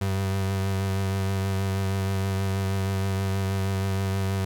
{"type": "tone with vibrato", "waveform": "35% pulse", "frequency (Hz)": 96.6, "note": "G2", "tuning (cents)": -25, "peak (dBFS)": -22, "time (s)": [0.01, 4.45], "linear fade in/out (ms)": 5, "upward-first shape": "triangle", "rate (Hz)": 6.3, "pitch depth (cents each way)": 24, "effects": ["10-bit"]}